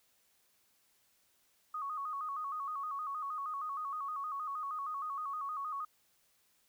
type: tone with vibrato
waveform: sine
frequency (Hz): 1174.7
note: D6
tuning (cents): 0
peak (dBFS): -36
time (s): 1.74-5.85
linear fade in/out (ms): 5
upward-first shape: square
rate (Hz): 6.4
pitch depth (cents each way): 96
effects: white hiss -72 dBFS RMS until 6.68 s